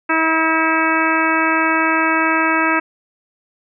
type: harmonic tone with a mistuned harmonic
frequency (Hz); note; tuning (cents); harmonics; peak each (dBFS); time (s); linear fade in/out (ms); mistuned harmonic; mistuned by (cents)
321.6; E4; -43; 1 / 2 / 3 / 4 / 5 / 6 / 7 / 8; -20 / -25 / -21 / -20 / -20 / -25 / -23 / -24; 0.09-2.8; 10; 8; +30
effects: none